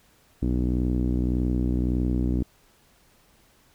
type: tone with low-pass filter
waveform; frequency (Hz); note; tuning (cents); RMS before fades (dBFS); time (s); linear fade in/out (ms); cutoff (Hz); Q
sawtooth; 61.74; B1; 0; -24; 0.42-2.43; 5; 290; 3.1
effects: pink hiss -60 dBFS RMS until 3.74 s